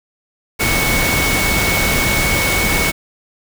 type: tone in noise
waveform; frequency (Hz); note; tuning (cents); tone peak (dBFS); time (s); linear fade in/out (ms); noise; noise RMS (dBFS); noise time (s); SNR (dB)
sine; 2217; C#7; 0; -18; 0.59-2.92; 20; pink; -17; 0.59-2.92; -4
effects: none